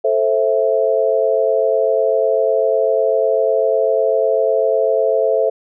sine chord, A minor, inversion none, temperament just, 440 / 528 / 660 Hz, A4 / C5 / E5, 0 / +16 / +2 cents, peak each -17 dBFS, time 0.04-5.5 s, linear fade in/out 10 ms, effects none

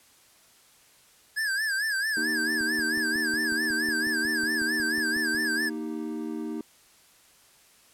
square tone with vibrato, 1661.2 Hz, G#6, in tune, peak -26 dBFS, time 1.36-5.7 s, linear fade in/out 20 ms, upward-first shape sine, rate 4.5 Hz, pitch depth 120 cents each way
triangle chord, Eb major, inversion second, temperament equal, 233.1 / 311.1 / 392 Hz, Bb3 / Eb4 / G4, 0 / 0 / 0 cents, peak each -33 / -31 / -37 dBFS, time 2.17-6.61 s, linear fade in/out 2 ms
click train, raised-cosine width 3 ms, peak -32 dBFS, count 16, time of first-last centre 2.61-5.347 s, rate 5.48 Hz
effects white hiss -58 dBFS RMS until 7.93 s + low-pass 12000 Hz 12 dB/octave

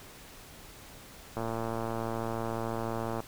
click train, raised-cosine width 1 ms, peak -20 dBFS, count 210, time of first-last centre 1.37-3.203 s, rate 114 Hz, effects pink hiss -50 dBFS RMS until 3.27 s

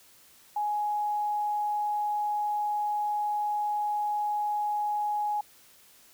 sine tone, 835 Hz, G#5, 9 cents sharp, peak -26 dBFS, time 0.56-5.41 s, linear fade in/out 5 ms, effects white hiss -57 dBFS RMS until 6.13 s

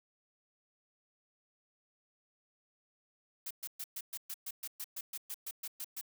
blue noise bursts, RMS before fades -41 dBFS, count 16, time 3.46-6.012 s, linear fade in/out 5 ms, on 47 ms, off 120 ms, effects none

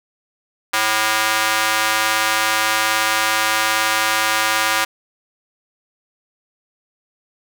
square tone with high-pass filter, 109.4 Hz, A2, 9 cents flat, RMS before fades -18 dBFS, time 0.73-4.85 s, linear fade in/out 10 ms, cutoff 1200 Hz, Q 1.1, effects none

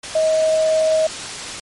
sine tone in noise, 633 Hz, D#5, 30 cents sharp, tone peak -13 dBFS, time 0.15-1.07 s, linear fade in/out 5 ms, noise white, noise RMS -28 dBFS, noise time 0.03-1.6 s, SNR +12 dB, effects low-pass 8000 Hz 12 dB/octave + MP3 48 kbps

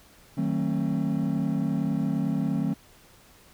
triangle chord, D# diminished seventh, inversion none, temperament just, 155.56 / 186.68 / 224 / 268.8 Hz, D#3 / F#3 / A3 / C4, 0 / +16 / +31 / +47 cents, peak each -27 dBFS, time 0.37-2.74 s, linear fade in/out 10 ms, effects tanh soft clip ceiling -14 dBFS + pink hiss -55 dBFS RMS until 3.53 s

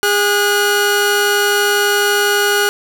sawtooth tone pair together, 408 / 1454 Hz, G#4 / F#6, -31 / -31 cents, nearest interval octave + minor seventh, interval 2200 cents, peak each -11 dBFS, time 0.03-2.69 s, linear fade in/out 0 ms, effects none

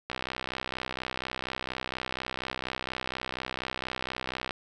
click train, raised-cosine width 0.3 ms, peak -16 dBFS, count 284, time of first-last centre 0.1-4.508 s, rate 64.2 Hz, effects none

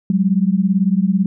sine beating tone pair, 184.5 / 202.5 Hz, F#3 / G#3, -5 / -43 cents, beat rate 18 Hz, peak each -15 / -16 dBFS, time 0.1-1.26 s, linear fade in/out 2 ms, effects none

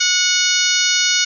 harmonic tone with a mistuned harmonic, 730 Hz, F#5, 24 cents flat, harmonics 2 / 3 / 4 / 5 / 6 / 7 / 8 / 9, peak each -22 / -22 / -22 / -22 / -22 / -22 / -22 / -22 dBFS, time 0-1.25 s, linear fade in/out 10 ms, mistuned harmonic 3, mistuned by +21 cents, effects none

